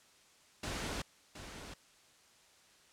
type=noise with echo; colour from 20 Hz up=pink; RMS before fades=-39 dBFS; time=0.63-1.02 s; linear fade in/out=5 ms; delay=720 ms; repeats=1; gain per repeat=-9 dB; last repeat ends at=1.74 s; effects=white hiss -64 dBFS RMS until 2.92 s + low-pass 8000 Hz 12 dB/octave